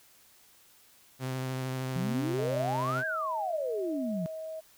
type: tone with vibrato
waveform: sawtooth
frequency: 130 Hz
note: C3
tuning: 11 cents flat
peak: -28 dBFS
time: 1.19-3.04 s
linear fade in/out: 50 ms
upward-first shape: sine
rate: 13 Hz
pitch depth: 16 cents each way
type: exponential two-way sweep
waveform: sine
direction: up then down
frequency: 163.9 to 1647 to 163.9 Hz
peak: -30 dBFS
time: 1.96-4.26 s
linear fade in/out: 0 ms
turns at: 3.05 s
type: tone with pitch glide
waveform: sine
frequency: 622.3 to 636.8 Hz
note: D#5 to D#5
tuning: 0 to +40 cents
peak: -36 dBFS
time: 2.38-4.61 s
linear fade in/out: 20 ms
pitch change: +40 cents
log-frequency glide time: 2.8-2.87 s
effects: white hiss -60 dBFS RMS until 4.77 s